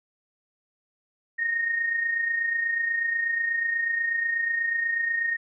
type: tone with amplitude modulation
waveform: sine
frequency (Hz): 1852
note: A#6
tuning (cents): -12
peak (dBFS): -21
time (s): 1.38-5.37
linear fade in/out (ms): 20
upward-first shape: sine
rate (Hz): 28.2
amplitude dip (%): 50
effects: none

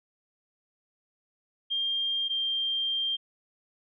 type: tone pair in turn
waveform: sine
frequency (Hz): 3200 / 3180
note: G7 / G7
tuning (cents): +35 / +24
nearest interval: unison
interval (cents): 11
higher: first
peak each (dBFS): -26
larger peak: neither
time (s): 1.7-2.29 / 2.29-3.17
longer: second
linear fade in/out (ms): 20
effects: none

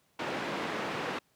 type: band-pass noise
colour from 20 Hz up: pink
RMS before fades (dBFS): -35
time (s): 0.19-1.19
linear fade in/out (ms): 5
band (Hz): 230 to 2600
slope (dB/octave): 12
effects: pink hiss -70 dBFS RMS until 1.35 s + high-pass 100 Hz 12 dB/octave

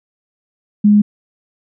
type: tone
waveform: sine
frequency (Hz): 207.7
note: G#3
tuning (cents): 0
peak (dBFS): -6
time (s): 0.84-1.02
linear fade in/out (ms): 10
effects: none

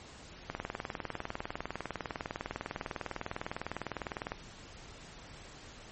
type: click train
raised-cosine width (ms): 0.5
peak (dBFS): -20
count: 77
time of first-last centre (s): 0.5-4.319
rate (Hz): 19.9
effects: pink hiss -51 dBFS RMS until 5.91 s + MP3 32 kbps

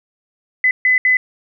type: tone bursts at uneven times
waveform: sine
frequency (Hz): 2014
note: B6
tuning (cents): +33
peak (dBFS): -10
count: 3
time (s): 0.64-0.71 / 0.85-0.98 / 1.05-1.17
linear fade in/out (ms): 2
effects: none

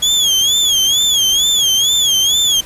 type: tone with vibrato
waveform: 30% pulse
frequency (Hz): 3322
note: G#7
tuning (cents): 0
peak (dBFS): -8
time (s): 0.02-2.61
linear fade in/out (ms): 10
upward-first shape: sine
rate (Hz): 2.2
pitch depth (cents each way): 120
effects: pink hiss -35 dBFS RMS until 2.65 s + resampled to 32000 Hz

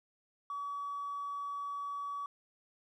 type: tone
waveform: triangle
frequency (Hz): 1138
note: C#6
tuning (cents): +45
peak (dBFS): -33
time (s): 0.5-2.26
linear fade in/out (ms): 2
effects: tanh soft clip ceiling -34 dBFS

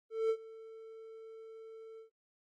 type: tone with ADSR envelope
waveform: triangle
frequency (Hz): 446.1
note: A4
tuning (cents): +24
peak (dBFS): -25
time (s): 0.1-2.1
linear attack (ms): 200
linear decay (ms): 65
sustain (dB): -21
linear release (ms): 110
effects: AAC 32 kbps

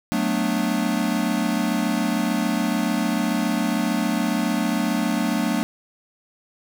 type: chord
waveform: square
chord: B minor seventh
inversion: second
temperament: equal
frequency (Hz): 185 / 220 / 246.9 / 293.7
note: F#3 / A3 / B3 / D4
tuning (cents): 0 / 0 / 0 / 0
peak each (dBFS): -28 / -25 / -27 / -27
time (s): 0.12-5.63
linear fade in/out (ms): 0
effects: none

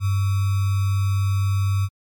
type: tone with sample-and-hold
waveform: sine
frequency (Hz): 98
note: G2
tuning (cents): 0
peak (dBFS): -17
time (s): 0-1.89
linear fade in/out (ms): 50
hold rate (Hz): 1225
effects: MP3 96 kbps

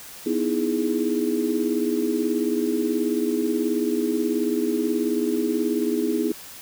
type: chord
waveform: sine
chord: E major seventh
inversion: second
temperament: equal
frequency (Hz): 246.9 / 311.1 / 329.6 / 415.3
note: B3 / D#4 / E4 / G#4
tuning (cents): 0 / 0 / 0 / 0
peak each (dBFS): -26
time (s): 0.26-6.32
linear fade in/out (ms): 5
effects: white hiss -41 dBFS RMS until 6.61 s

